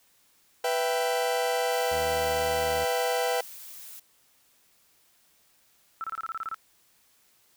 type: chord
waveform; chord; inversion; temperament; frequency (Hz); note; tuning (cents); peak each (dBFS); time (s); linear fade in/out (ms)
40% pulse; E minor; second; equal with one note detuned; 493.9 / 665.4 / 784; B4 / E5 / G5; 0 / +16 / 0; -27 / -30 / -29; 0.64-3.41; 5
type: noise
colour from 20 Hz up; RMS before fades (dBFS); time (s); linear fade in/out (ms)
blue; -44; 1.71-4; 10
type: tone with pitch glide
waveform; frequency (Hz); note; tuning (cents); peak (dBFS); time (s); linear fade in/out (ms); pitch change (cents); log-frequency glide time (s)
sawtooth; 79 to 77.82; D#2 to D#2; +27 to +1; -34; 1.91-2.85; 10; -26; 2.33-2.7
type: tone bursts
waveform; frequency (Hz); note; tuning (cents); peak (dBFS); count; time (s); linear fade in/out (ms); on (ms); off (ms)
sine; 1325; E6; +9; -30; 10; 6.01-6.544; 0; 30; 26
effects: white hiss -64 dBFS RMS until 7.56 s